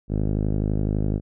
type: tone with low-pass filter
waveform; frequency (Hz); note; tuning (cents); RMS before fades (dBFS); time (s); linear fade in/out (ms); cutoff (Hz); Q
5% pulse; 51.91; G#1; 0; -23; 0.08-1.21; 50; 230; 0.53
effects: none